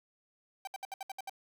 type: tone bursts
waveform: 45% pulse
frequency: 778 Hz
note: G5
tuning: 13 cents flat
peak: -38 dBFS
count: 8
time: 0.65-1.296 s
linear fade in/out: 2 ms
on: 23 ms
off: 66 ms
effects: none